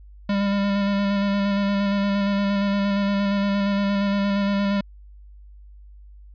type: tone with vibrato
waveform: square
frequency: 200 Hz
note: G3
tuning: 35 cents sharp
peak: -20 dBFS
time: 0.29-4.81 s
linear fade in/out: 5 ms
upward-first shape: square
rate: 8.6 Hz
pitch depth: 16 cents each way
effects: added 50 Hz sine -42 dBFS peak until 6.34 s + resampled to 11025 Hz